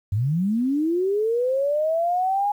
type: linear sweep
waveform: sine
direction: up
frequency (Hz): 92.5 to 830.6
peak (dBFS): -19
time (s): 0.12-2.52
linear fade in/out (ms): 5
effects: 9-bit